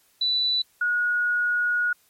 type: tone pair in turn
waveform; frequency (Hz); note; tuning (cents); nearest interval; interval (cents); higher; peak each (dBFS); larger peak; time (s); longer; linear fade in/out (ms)
sine; 3970 / 1449.8; B7 / F#6; +8 / -36; octave + perfect fourth; 1744; first; -20; neither; 0.21-0.62 / 0.81-1.93; second; 5
effects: white hiss -62 dBFS RMS until 2.09 s + MP3 64 kbps